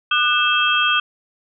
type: tone cluster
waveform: sine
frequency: 1206 / 1480 / 2637 / 3219 Hz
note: D6 / F#6 / E7 / G7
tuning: +46 / 0 / 0 / +45 cents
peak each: -20 dBFS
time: 0.11-1 s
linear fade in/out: 5 ms
effects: none